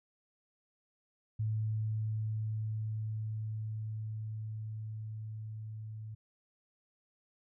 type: tone with level ramp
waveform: sine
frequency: 108.9 Hz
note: A2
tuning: 17 cents flat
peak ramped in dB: -30 to -41 dBFS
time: 1.39-6.15 s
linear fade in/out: 10 ms
effects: none